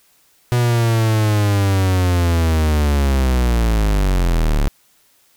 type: linear sweep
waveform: 45% pulse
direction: down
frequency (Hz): 122.7 to 34.65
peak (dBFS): -13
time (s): 0.52-4.68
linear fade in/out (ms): 0
effects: white hiss -56 dBFS RMS until 5.36 s